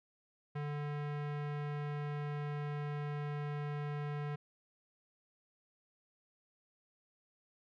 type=tone with low-pass filter; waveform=square; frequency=146.7 Hz; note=D3; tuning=2 cents flat; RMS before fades=-39 dBFS; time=0.55-4.36 s; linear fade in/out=10 ms; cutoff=2100 Hz; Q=1.1; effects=none

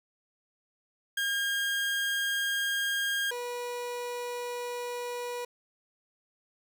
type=tone pair in turn; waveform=30% pulse; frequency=1616 / 486.3 Hz; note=G#6 / B4; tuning=-48 / -27 cents; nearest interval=octave + major sixth; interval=2079 cents; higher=first; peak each=-25 / -31 dBFS; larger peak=first; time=1.17-3.31 / 3.31-5.45 s; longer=neither; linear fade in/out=5 ms; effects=none

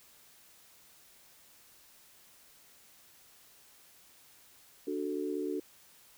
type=chord; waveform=sine; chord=D major; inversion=none; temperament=equal; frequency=293.7 / 370 / 440 Hz; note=D4 / F#4 / A4; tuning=0 / 0 / 0 cents; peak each=-36 / -36 / -38 dBFS; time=4.87-5.6 s; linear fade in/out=5 ms; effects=white hiss -60 dBFS RMS until 6.17 s

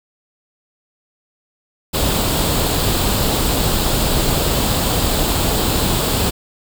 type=noise with comb filter; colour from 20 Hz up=pink; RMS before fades=-17 dBFS; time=1.93-6.31 s; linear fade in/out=20 ms; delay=0.25 ms; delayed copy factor=+0.5; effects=none

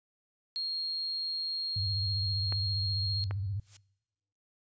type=tone; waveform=sine; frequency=4254 Hz; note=C8; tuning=28 cents sharp; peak=-31 dBFS; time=0.56-3.24 s; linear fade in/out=0 ms
type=tone with vibrato; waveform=sine; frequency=98.5 Hz; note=G2; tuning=9 cents sharp; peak=-31 dBFS; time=1.76-3.6 s; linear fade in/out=5 ms; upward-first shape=square; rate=15 Hz; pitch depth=95 cents each way
type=clicks; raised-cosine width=0.5 ms; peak=-24 dBFS; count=2; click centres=2.524 / 3.31 s
type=noise with exponential growth; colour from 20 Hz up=blue; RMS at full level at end=-43 dBFS; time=3.55-3.77 s; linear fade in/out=5 ms; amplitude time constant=46 ms
effects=noise-tail reverb RT60 1.0 s tail -25 dB re dry + resampled to 16000 Hz

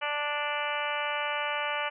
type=harmonic tone; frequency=293.7 Hz; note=D4; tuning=in tune; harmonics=2 / 3 / 4 / 5 / 6 / 7 / 8 / 9 / 10; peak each=-36 / -35 / -36 / -37 / -39 / -40 / -36 / -41 / -38 dBFS; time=0.01-1.9 s; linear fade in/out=20 ms; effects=none

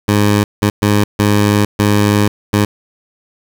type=tone bursts at uneven times; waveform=15% pulse; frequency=103.3 Hz; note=G#2; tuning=9 cents flat; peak=-3 dBFS; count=6; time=0.08-0.44 / 0.62-0.7 / 0.82-1.04 / 1.19-1.65 / 1.79-2.28 / 2.53-2.65 s; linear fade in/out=5 ms; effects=7-bit

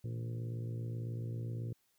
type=harmonic tone with a mistuned harmonic; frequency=58.27 Hz; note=A#1; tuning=in tune; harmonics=2 / 3 / 4 / 5 / 6 / 7 / 8 / 9; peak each=-37 / -49 / -52 / -55 / -52 / -58 / -56 / -60 dBFS; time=0.04-1.73 s; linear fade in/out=5 ms; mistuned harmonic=3; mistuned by=-110 cents; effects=white hiss -75 dBFS RMS until 1.98 s

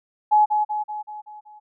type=tone with echo; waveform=sine; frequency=846 Hz; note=G#5; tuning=32 cents sharp; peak=-12 dBFS; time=0.31-0.46 s; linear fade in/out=20 ms; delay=190 ms; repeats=6; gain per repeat=-5 dB; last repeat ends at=1.6 s; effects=none

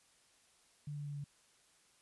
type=tone with pitch steps; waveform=sine; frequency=146.83 / 145.73 / 144.64 / 143.56 Hz; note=D3 / D3 / D3 / D3; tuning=0 / -13 / -26 / -39 cents; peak=-40 dBFS; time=0.87-1.242 s; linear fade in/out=5 ms; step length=93 ms; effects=white hiss -69 dBFS RMS until 2.01 s + resampled to 24000 Hz

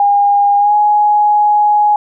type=tone with pitch glide; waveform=sine; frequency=811 to 835.2 Hz; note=G#5 to G#5; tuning=-41 to +10 cents; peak=-7 dBFS; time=0-1.96 s; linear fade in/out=2 ms; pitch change=+51 cents; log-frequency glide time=0.58-0.74 s; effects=none

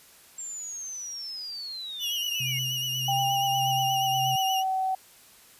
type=linear sweep; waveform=sine; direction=down; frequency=7459 to 2124 Hz; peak=-34 dBFS; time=0.38-2.59 s; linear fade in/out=5 ms
type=tone with vibrato; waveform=35% pulse; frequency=2891 Hz; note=F#7; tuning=41 cents flat; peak=-26 dBFS; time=1.99-4.64 s; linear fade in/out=50 ms; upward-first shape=sine; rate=8.4 Hz; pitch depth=48 cents each way
type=tone with tremolo; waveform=sine; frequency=130.81 Hz; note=C3; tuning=in tune; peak=-31 dBFS; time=2.4-4.36 s; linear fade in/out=5 ms; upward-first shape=sine; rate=1.7 Hz; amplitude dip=55%
type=tone with pitch glide; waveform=sine; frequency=792 to 758 Hz; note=G5 to F#5; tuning=+18 to +42 cents; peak=-24 dBFS; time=3.08-4.95 s; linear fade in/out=5 ms; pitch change=-76 cents; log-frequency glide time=3.43-4.74 s
effects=white hiss -54 dBFS RMS until 5.59 s + resampled to 32000 Hz

